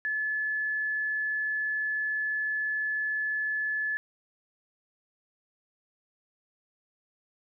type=tone; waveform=sine; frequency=1723 Hz; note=A6; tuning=37 cents flat; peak=-27 dBFS; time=0.05-3.97 s; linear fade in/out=0 ms; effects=none